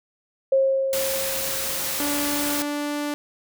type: tone with exponential decay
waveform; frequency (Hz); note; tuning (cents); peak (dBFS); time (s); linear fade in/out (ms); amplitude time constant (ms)
sine; 537; C5; +45; -14; 0.52-2.55; 5; 440
type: noise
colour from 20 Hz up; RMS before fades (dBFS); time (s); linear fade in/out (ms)
white; -27; 0.93-2.62; 0
type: tone with pitch glide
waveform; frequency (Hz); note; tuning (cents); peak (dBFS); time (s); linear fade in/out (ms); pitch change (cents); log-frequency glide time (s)
sawtooth; 290 to 293; D4 to D4; -22 to -4; -21; 2-3.14; 0; +18; 2.24-2.94
effects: none